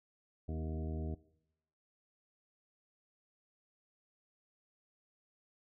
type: harmonic tone with a mistuned harmonic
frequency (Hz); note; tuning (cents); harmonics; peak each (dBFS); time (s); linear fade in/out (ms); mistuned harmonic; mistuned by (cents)
79.1; D#2; +29; 1 / 2 / 3 / 4 / 5 / 6 / 8 / 9; -38 / -44 / -46 / -49 / -50 / -56 / -54 / -58; 0.48-1.15; 10; 4; -26
effects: noise-tail reverb RT60 0.8 s tail -20 dB re dry